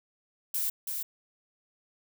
violet noise with echo, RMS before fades -30 dBFS, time 0.54-0.7 s, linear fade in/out 5 ms, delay 330 ms, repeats 1, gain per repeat -4 dB, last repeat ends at 1.03 s, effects none

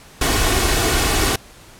pink noise with comb filter, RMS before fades -17 dBFS, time 0.21-1.36 s, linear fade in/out 5 ms, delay 2.7 ms, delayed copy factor +0.5, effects pink hiss -44 dBFS RMS until 1.79 s + low-pass 12000 Hz 12 dB/octave

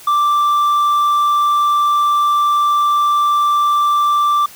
sine tone with hard clipping, 1174.7 Hz, D6, in tune, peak -12 dBFS, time 0.07-4.46 s, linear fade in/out 5 ms, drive 3 dB, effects white hiss -39 dBFS RMS until 4.55 s

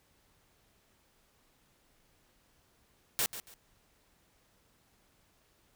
white noise with echo, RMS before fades -30 dBFS, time 3.19-3.26 s, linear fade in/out 0 ms, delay 140 ms, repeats 2, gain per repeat -12 dB, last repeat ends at 3.54 s, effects pink hiss -69 dBFS RMS until 5.75 s

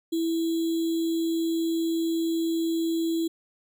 sine tone with sample-and-hold, 329.6 Hz, E4, in tune, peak -23 dBFS, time 0.12-3.28 s, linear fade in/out 10 ms, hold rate 3675 Hz, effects none

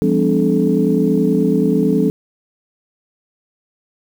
sine tone cluster, 172.4 / 201.7 / 253.6 / 293.4 / 432.6 Hz, F3 / G3 / B3 / D4 / A4, -22 / +50 / +46 / -2 / -29 cents, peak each -18 dBFS, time 0.02-2.1 s, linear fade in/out 0 ms, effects tanh soft clip ceiling -1 dBFS + 7-bit

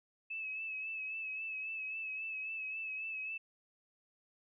sine tone with vibrato, 2596 Hz, E7, 27 cents flat, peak -38 dBFS, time 0.3-3.38 s, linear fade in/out 10 ms, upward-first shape sine, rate 3.7 Hz, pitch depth 37 cents each way, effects none

